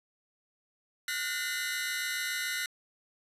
sawtooth tone cluster, 1441 / 1508 / 1815 / 2041 / 3849 Hz, F#6 / F#6 / A#6 / C7 / B7, -46 / +32 / -47 / -44 / -45 cents, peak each -33 / -39 / -35 / -32 / -39 dBFS, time 1.08-2.66 s, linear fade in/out 2 ms, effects resampled to 32000 Hz

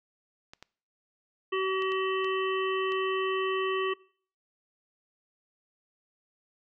clicks, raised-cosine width 0.2 ms, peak -28 dBFS, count 6, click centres 0.535 / 0.626 / 1.822 / 1.92 / 2.245 / 2.921 s
harmonic tone, 380 Hz, F#4, 46 cents sharp, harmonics 1 / 3 / 5 / 7 / 8, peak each -28 / -32 / -38 / -38 / -40 dBFS, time 1.52-3.94 s, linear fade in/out 10 ms
effects noise-tail reverb RT60 0.5 s tail -23 dB re dry

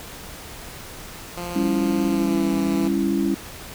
10% pulse tone with pitch glide, 174.9 to 167 Hz, F3 to E3, +3 to +23 cents, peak -21 dBFS, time 1.37-2.88 s, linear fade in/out 5 ms, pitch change -80 cents, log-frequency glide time 2.05-2.43 s
sine chord, C# diminished, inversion second, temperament just, 199.57 / 277.2 / 332.6 Hz, G3 / C#4 / E4, +31 / 0 / +16 cents, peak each -23 dBFS, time 1.55-3.35 s, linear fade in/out 10 ms
effects pink hiss -38 dBFS RMS until 3.74 s

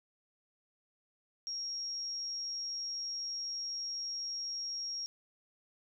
sine tone, 5588 Hz, F8, in tune, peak -36 dBFS, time 1.47-5.06 s, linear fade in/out 0 ms, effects none

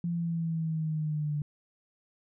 sine linear sweep, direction down, 172.3 to 146.83 Hz, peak -28 dBFS, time 0.04-1.42 s, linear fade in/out 2 ms, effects none

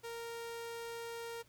sawtooth tone, 464.6 Hz, A#4, 6 cents flat, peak -38 dBFS, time 0.03-1.43 s, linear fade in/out 20 ms, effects added 119 Hz sine -69 dBFS peak until 1.48 s + pink hiss -68 dBFS RMS until 1.48 s

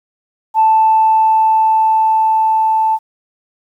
sine tone with level ramp, 880 Hz, A5, in tune, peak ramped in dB -6 to -10 dBFS, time 0.54-2.99 s, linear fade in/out 50 ms, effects tanh soft clip ceiling -2 dBFS + 8-bit

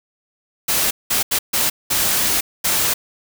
white noise bursts at uneven times, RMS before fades -18 dBFS, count 6, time 0.68-0.91 / 1.1-1.23 / 1.31-1.39 / 1.53-1.7 / 1.9-2.41 / 2.64-2.94 s, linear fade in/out 10 ms, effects none

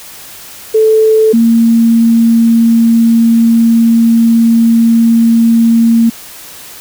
sine tone pair in turn, 438 / 229.6 Hz, A4 / A#3, -8 / -26 cents, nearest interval major seventh, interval 1118 cents, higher first, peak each -4 dBFS, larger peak neither, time 0.74-1.33 / 1.33-6.1 s, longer second, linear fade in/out 10 ms, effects white hiss -31 dBFS RMS until 6.8 s

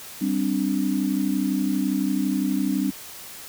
sine chord, G suspended fourth, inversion none, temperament equal, 196 / 261.6 / 293.7 Hz, G3 / C4 / D4, 0 / 0 / 0 cents, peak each -25 dBFS, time 0.21-2.91 s, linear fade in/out 10 ms, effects white hiss -40 dBFS RMS until 3.48 s

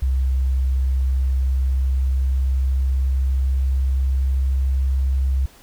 sine tone with pitch glide, 65.41 to 66.51 Hz, C2 to C2, 0 to +29 cents, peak -16 dBFS, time 0.02-5.46 s, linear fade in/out 5 ms, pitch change +29 cents, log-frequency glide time 0.84-4.98 s, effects pink hiss -49 dBFS RMS until 5.62 s

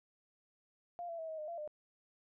sine tone with pitch steps, 698 / 672 / 646 / 635 / 611 / 681 / 603 Hz, F5 / E5 / E5 / D#5 / D#5 / F5 / D5, -1 / +33 / -35 / +35 / -32 / -44 / +46 cents, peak -40 dBFS, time 0.99-1.676 s, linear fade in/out 0 ms, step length 98 ms, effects none

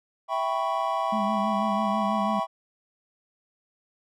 triangle chord, C# half-diminished seventh, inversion first, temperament equal, 659.3 / 784 / 987.8 / 1108.7 Hz, E5 / G5 / B5 / C#6, 0 / 0 / 0 / 0 cents, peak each -28 dBFS, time 0.28-2.47 s, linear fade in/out 50 ms
sine tone with vibrato, 208.8 Hz, G#3, 10 cents sharp, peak -27 dBFS, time 1.12-2.4 s, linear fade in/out 10 ms, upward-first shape sine, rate 6.1 Hz, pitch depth 60 cents each way
effects none

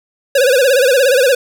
square tone with vibrato, 523.3 Hz, C5, in tune, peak -9 dBFS, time 0.35-1.35 s, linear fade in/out 5 ms, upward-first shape sine, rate 17 Hz, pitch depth 130 cents each way, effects none

